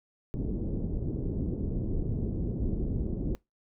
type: low-pass noise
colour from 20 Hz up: pink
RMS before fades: -31 dBFS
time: 0.34-3.35 s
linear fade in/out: 0 ms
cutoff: 380 Hz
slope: 24 dB/octave
effects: noise-tail reverb RT60 0.2 s tail -24 dB re dry